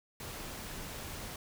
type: noise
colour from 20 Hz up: pink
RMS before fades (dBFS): -43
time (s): 0.2-1.36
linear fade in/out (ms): 2
effects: none